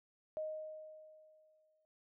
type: tone with exponential decay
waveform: sine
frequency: 622.3 Hz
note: D#5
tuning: in tune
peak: -36 dBFS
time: 0.37-1.85 s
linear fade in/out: 0 ms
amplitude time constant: 320 ms
effects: none